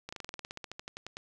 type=slowing click train; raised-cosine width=0.2 ms; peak=-23 dBFS; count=18; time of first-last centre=0.09-1.169 s; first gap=35 ms; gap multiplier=1.07; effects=none